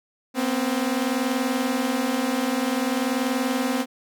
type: tone pair together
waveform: sawtooth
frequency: 242.4 / 262.9 Hz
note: B3 / C4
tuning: -32 / +8 cents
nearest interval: minor second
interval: 140 cents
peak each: -22 / -20 dBFS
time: 0.34-3.86 s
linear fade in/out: 50 ms
effects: none